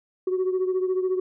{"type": "beating tone pair", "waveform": "sine", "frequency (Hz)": [370, 384], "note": ["F#4", "G4"], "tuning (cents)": [0, -36], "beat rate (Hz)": 14, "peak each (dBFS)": [-21, -27], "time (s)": [0.27, 1.2], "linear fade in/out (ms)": 5, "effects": ["tanh soft clip ceiling -18 dBFS"]}